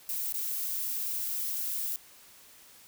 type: noise with dropouts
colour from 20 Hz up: violet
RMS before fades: -33 dBFS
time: 0.09-1.96 s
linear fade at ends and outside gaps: 1 ms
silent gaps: 0.324-0.341 s
effects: white hiss -55 dBFS RMS until 2.87 s